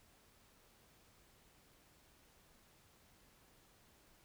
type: silence
effects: pink hiss -68 dBFS RMS until 4.24 s